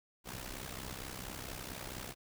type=noise with amplitude modulation; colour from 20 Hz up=pink; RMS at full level=-41 dBFS; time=0.24-2.15 s; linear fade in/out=50 ms; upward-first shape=sine; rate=64.4 Hz; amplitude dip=75%; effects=none